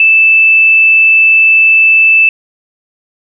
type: tone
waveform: sine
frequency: 2637 Hz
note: E7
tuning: in tune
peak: -3 dBFS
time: 0-2.29 s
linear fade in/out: 2 ms
effects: none